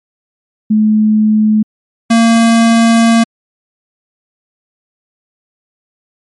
sine / square tone pair in turn, 214.8 / 229.2 Hz, A3 / A#3, -41 / -29 cents, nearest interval minor second, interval 112 cents, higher second, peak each -6 dBFS, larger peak neither, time 0.7-1.63 / 2.1-3.24 s, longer second, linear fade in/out 10 ms, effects MP3 48 kbps

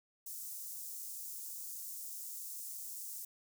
white high-pass noise, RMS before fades -45 dBFS, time 0.26-3.25 s, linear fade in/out 5 ms, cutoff 6300 Hz, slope 24 dB/octave, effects none

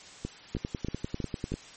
two click trains, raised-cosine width 3 ms, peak -18 / -19 dBFS, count 11 / 5, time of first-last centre 0.55-1.54 / 0.25-1.52 s, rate 10.1 / 3.15 Hz, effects white hiss -49 dBFS RMS until 1.76 s + MP3 32 kbps

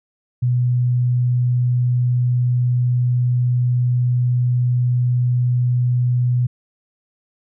sine tone, 123.47 Hz, B2, in tune, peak -14 dBFS, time 0.42-6.47 s, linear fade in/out 10 ms, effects none

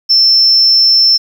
sine tone, 5340 Hz, E8, 22 cents sharp, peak -4 dBFS, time 0.09-1.18 s, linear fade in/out 20 ms, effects tanh soft clip ceiling -1 dBFS + 7-bit

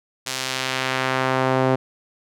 sawtooth tone with band-pass filter sweep, 130.81 Hz, C3, in tune, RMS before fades -22 dBFS, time 0.26-1.76 s, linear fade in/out 10 ms, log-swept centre 6200 to 550 Hz, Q 0.78, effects none

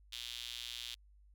sawtooth tone with high-pass filter, 120 Hz, B2, 49 cents flat, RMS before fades -45 dBFS, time 0.12-0.95 s, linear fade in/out 10 ms, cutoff 3400 Hz, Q 4.1, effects added 50 Hz sine -60 dBFS peak until 1.34 s

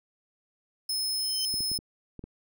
sawtooth tone, 5190 Hz, E8, 28 cents flat, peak -25 dBFS, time 0.89-1.78 s, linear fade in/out 5 ms
sawtooth tone with exponential growth, 3086 Hz, G7, 28 cents flat, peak -27 dBFS, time 1.13-1.45 s, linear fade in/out 1 ms, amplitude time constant 69 ms
clicks, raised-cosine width 3 ms, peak -28 dBFS, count 6, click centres 1.541 / 1.606 / 1.716 / 1.789 / 2.193 / 2.24 s
effects none

